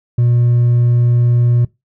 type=tone with hard clipping; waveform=sine; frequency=120.5 Hz; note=B2; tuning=42 cents flat; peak=-10 dBFS; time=0.18-1.65 s; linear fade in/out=5 ms; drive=2 dB; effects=noise-tail reverb RT60 0.2 s tail -21 dB re dry